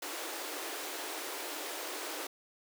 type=high-pass noise; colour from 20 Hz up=pink; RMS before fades=-40 dBFS; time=0.02-2.27 s; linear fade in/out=5 ms; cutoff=290 Hz; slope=96 dB/octave; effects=none